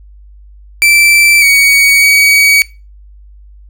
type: tone with pitch steps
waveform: 40% pulse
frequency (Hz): 2334 / 2247 / 2261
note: D7 / C#7 / C#7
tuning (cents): -11 / +23 / +34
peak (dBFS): -4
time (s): 0.82-2.62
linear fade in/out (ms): 0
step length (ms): 600
effects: noise-tail reverb RT60 0.3 s tail -22 dB re dry + added 50 Hz sine -34 dBFS peak until 3.69 s